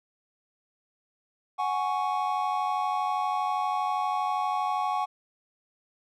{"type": "chord", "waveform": "triangle", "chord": "F# suspended second", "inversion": "none", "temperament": "just", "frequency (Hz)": [740, 832.5, 1110], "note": ["F#5", "G#5", "C#6"], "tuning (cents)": [0, 4, 2], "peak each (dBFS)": -28, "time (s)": [1.58, 5.06], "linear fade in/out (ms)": 20, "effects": []}